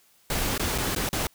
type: noise with dropouts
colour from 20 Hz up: pink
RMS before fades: -27 dBFS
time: 0.3-1.27 s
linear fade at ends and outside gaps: 2 ms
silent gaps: 0.579-0.595 / 0.779-0.783 / 0.95-0.961 / 1.09-1.129 s
effects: white hiss -61 dBFS RMS until 1.34 s